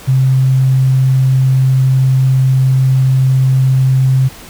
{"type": "tone", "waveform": "sine", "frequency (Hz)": 131.5, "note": "C3", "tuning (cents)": 9, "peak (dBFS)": -7, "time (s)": [0.07, 4.29], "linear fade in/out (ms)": 20, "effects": ["pink hiss -34 dBFS RMS until 4.49 s"]}